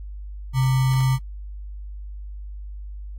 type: tone with sample-and-hold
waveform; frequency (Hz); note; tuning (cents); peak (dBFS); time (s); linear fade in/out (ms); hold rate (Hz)
sine; 130.81; C3; 0; -16; 0.53-1.19; 50; 1050
effects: added 50 Hz sine -32 dBFS peak until 3.18 s + AAC 48 kbps